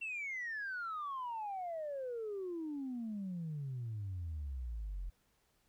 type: exponential sweep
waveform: sine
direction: down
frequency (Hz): 2727 to 42.09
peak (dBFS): -37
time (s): 0.01-5.1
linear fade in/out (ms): 10
effects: tanh soft clip ceiling -35 dBFS + pink hiss -75 dBFS RMS until 5.68 s